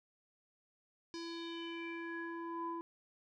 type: tone with low-pass filter sweep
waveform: square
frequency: 335.1 Hz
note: E4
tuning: 29 cents sharp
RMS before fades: -43 dBFS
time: 1.14-2.81 s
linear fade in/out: 0 ms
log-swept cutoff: 5200 to 860 Hz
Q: 5
effects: none